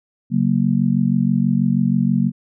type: chord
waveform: sine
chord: F# major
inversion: second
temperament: just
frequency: 138.75 / 185 / 231.2 Hz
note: C#3 / F#3 / A#3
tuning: +2 / 0 / -14 cents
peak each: -20 / -18 / -18 dBFS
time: 0.3-2.32 s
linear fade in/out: 50 ms
effects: none